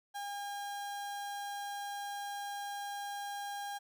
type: tone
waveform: 35% pulse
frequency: 809 Hz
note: G#5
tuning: 46 cents flat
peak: -37 dBFS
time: 0.14-3.79 s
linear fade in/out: 20 ms
effects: none